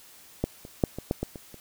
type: clicks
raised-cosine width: 2 ms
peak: -11 / -28 / -7 / -20 / -11 / -15 / -25 / -30 dBFS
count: 8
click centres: 0.44 / 0.651 / 0.838 / 0.986 / 1.111 / 1.23 / 1.358 / 1.543 s
effects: white hiss -52 dBFS RMS until 1.6 s